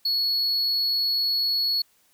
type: tone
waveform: triangle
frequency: 4372 Hz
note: C#8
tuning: 25 cents flat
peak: -20 dBFS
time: 0.05-1.82 s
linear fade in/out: 5 ms
effects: white hiss -63 dBFS RMS until 2.13 s